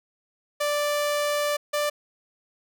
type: tone pair in turn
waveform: sawtooth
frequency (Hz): 587 / 589.9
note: D5 / D5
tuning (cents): -1 / +8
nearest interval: unison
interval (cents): 9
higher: second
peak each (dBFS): -19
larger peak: neither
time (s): 0.6-1.57 / 1.73-1.9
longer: first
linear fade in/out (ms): 10
effects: none